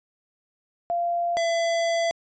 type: tone pair in turn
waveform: sine / square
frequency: 691 / 671.7 Hz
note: F5 / E5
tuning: -19 / +32 cents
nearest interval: unison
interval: 49 cents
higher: first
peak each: -22 dBFS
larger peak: neither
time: 0.9-1.37 / 1.37-2.11 s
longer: second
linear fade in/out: 0 ms
effects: resampled to 16000 Hz